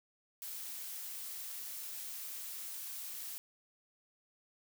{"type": "noise", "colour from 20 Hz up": "blue", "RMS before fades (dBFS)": -44, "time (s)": [0.42, 3.38], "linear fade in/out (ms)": 0, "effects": []}